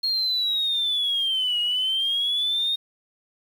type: linear two-way sweep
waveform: sine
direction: down then up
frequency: 4274 to 2877 to 3710 Hz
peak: -20 dBFS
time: 0.03-2.76 s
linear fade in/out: 10 ms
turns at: 1.6 s
effects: tanh soft clip ceiling -17 dBFS + 8-bit